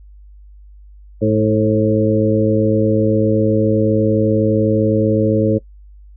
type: harmonic tone with a mistuned harmonic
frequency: 107.8 Hz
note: A2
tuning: 35 cents flat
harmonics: 1 / 2 / 3 / 4 / 5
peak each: -18 / -18 / -18 / -18 / -18 dBFS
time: 1.21-5.59 s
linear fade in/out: 20 ms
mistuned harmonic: 4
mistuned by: +32 cents
effects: noise-tail reverb RT60 0.1 s tail -23 dB re dry + added 50 Hz sine -38 dBFS peak until 6.16 s